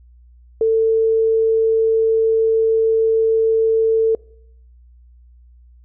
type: tone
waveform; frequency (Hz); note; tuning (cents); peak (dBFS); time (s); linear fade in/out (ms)
sine; 446.7; A4; +26; -12; 0.61-4.15; 2
effects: noise-tail reverb RT60 0.7 s tail -24 dB re dry + added 60 Hz sine -44 dBFS peak until 5.84 s